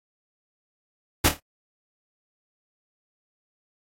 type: noise with echo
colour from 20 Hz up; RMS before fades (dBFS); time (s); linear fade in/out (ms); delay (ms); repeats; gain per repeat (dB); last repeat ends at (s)
pink; -17; 1.24-1.29; 10; 27; 4; -9; 1.398
effects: AAC 48 kbps